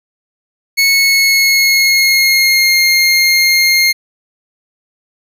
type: tone with pitch glide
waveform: 25% pulse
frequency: 2200 to 2128 Hz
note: C#7 to C7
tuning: -14 to +29 cents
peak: -4 dBFS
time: 0.77-3.93 s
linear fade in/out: 20 ms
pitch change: -57 cents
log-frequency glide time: 0.9-2.78 s
effects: none